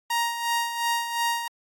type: tone with tremolo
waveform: sawtooth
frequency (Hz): 937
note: A#5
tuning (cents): +9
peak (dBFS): -18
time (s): 0.1-1.48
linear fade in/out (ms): 5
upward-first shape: sine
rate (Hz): 2.8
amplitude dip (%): 60
effects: AAC 64 kbps